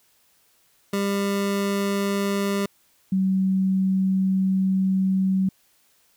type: tone pair in turn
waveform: 25% pulse / sine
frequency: 199.5 / 190 Hz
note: G3 / F#3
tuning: +31 / +46 cents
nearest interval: minor second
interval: 85 cents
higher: first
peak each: -18 dBFS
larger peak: neither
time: 0.93-2.66 / 3.12-5.49 s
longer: second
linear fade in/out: 5 ms
effects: white hiss -62 dBFS RMS until 6.16 s